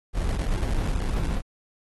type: noise with sample-and-hold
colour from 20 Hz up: brown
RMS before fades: -25 dBFS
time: 0.13-1.42 s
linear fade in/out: 50 ms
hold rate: 1225 Hz
effects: AAC 32 kbps